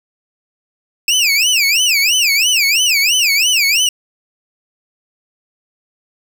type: tone with vibrato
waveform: 25% pulse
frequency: 2581 Hz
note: E7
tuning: 37 cents flat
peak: -7 dBFS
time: 1.08-3.89 s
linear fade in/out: 2 ms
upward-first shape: sine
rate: 3 Hz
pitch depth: 280 cents each way
effects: none